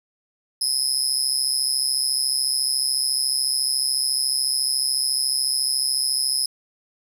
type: tone with amplitude modulation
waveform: 25% pulse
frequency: 5100 Hz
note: D#8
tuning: 42 cents sharp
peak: -11 dBFS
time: 0.61-6.46 s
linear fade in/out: 5 ms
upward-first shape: sine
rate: 134 Hz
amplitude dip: 100%
effects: none